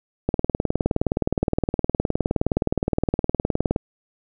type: click train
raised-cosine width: 2 ms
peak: -6 dBFS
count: 68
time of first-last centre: 0.29-3.762 s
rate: 19.3 Hz
effects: none